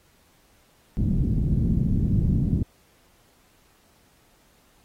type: low-pass noise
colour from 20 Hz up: white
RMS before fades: -22 dBFS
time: 0.97-2.63 s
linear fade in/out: 0 ms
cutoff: 210 Hz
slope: 24 dB/octave
effects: pink hiss -61 dBFS RMS until 4.84 s + AAC 48 kbps